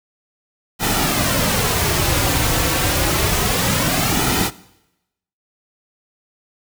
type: noise with flanger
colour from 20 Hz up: pink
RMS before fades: -18 dBFS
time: 0.79-4.51 s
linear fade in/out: 50 ms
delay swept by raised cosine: 1.8 to 4.9 ms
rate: 0.28 Hz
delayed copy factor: -0.55
effects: noise-tail reverb RT60 0.9 s tail -20 dB re dry